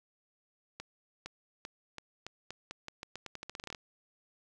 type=accelerating click train; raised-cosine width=0.2 ms; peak=-24 dBFS; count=21; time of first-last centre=0.8-3.748 s; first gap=460 ms; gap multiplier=0.85; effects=none